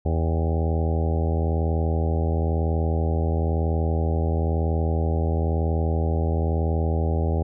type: harmonic tone with a mistuned harmonic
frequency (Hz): 81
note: E2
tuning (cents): -30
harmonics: 1 / 2 / 3 / 4 / 5 / 6 / 7 / 8 / 9 / 10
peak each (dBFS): -21 / -29 / -33 / -34 / -32 / -35 / -35 / -39 / -37 / -39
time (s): 0.05-7.43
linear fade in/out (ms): 10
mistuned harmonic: 9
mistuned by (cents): +67
effects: none